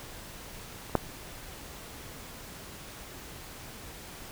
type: clicks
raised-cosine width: 1 ms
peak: -30 / -8 dBFS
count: 2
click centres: 0.896 / 0.953 s
effects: pink hiss -45 dBFS RMS until 4.31 s